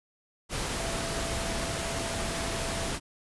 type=tone in noise; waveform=sine; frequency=668 Hz; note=E5; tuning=23 cents sharp; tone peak=-38 dBFS; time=0.74-2.92 s; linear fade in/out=50 ms; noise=pink; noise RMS=-32 dBFS; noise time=0.49-3 s; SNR=-9 dB; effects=resampled to 24000 Hz